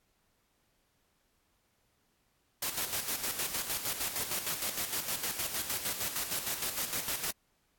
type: noise with tremolo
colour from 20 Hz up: white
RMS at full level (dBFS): -33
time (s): 2.62-7.31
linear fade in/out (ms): 5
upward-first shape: square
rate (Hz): 6.5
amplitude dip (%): 55
effects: pink hiss -74 dBFS RMS until 7.78 s + AAC 64 kbps